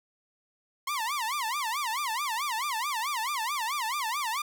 sawtooth tone with vibrato, 1024 Hz, C6, 38 cents flat, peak -25 dBFS, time 0.87-4.42 s, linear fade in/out 5 ms, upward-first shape sine, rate 4.6 Hz, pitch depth 280 cents each way, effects none

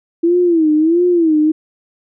sine tone with vibrato, 329.6 Hz, E4, in tune, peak -9 dBFS, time 0.23-1.52 s, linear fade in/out 10 ms, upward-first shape sine, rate 1.5 Hz, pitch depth 140 cents each way, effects none

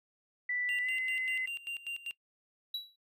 sine tone with pitch glide, 1975.5 to 2040 Hz, B6 to C7, 0 to -44 cents, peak -31 dBFS, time 0.49-1.46 s, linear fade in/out 5 ms, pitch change +56 cents, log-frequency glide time 0.82-0.9 s
triangle tone with tremolo, 2780 Hz, F7, 9 cents flat, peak -33 dBFS, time 0.69-2.11 s, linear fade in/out 0 ms, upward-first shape square, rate 5.1 Hz, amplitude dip 80%
triangle tone with exponential decay, 3911 Hz, B7, 18 cents flat, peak -30 dBFS, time 2.74-2.96 s, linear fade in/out 5 ms, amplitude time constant 47 ms
effects noise-tail reverb RT60 0.1 s tail -22 dB re dry

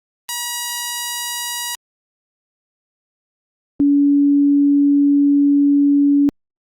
5% pulse / sine tone pair in turn, 960 / 284.7 Hz, B5 / C#4, -49 / +46 cents, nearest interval octave + major sixth, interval 2105 cents, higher first, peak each -10 dBFS, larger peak neither, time 0.29-1.75 / 3.8-6.29 s, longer second, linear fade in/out 0 ms, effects Opus 32 kbps

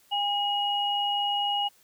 sine tone pair together, 812 / 2894 Hz, G#5 / F#7, -39 / -39 cents, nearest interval octave + minor seventh, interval 2200 cents, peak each -27 dBFS, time 0.11-1.69 s, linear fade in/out 20 ms, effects white hiss -61 dBFS RMS until 1.83 s

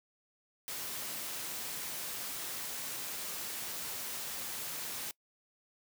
white noise, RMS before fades -40 dBFS, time 0.68-5.11 s, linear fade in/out 0 ms, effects noise-tail reverb RT60 0.1 s tail -24 dB re dry + high-pass 100 Hz 12 dB/octave

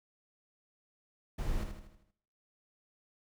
brown noise with echo, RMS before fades -34 dBFS, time 1.38-1.64 s, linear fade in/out 10 ms, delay 79 ms, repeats 6, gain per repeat -6 dB, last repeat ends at 2.114 s, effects noise-tail reverb RT60 0.7 s tail -19 dB re dry

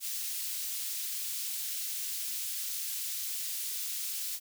white high-pass noise, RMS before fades -36 dBFS, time 0-4.4 s, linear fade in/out 50 ms, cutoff 3300 Hz, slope 12 dB/octave, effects none

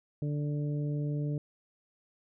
harmonic tone, 146.83 Hz, D3, in tune, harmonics 1 / 2 / 3 / 4, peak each -30 / -38 / -43 / -47 dBFS, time 0.22-1.38 s, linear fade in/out 2 ms, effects none

